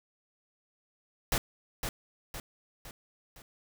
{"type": "noise with echo", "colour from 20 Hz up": "pink", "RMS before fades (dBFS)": -28, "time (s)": [1.32, 1.38], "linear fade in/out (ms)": 2, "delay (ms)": 510, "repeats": 4, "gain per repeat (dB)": -6, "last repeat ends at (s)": 3.42, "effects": []}